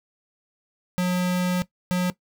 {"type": "tone pair in turn", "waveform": "square", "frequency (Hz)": [180.5, 180.5], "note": ["F#3", "F#3"], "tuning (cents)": [-43, -43], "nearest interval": "unison", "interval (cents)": 0, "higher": "neither", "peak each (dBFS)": -21, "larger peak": "neither", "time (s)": [[0.98, 1.62], [1.91, 2.1]], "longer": "first", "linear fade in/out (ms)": 0, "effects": ["noise-tail reverb RT60 0.1 s tail -17 dB re dry"]}